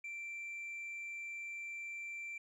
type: tone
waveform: sine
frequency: 2349 Hz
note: D7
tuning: in tune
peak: -39 dBFS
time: 0.04-2.38 s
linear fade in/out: 5 ms
effects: tanh soft clip ceiling -41 dBFS + 13-bit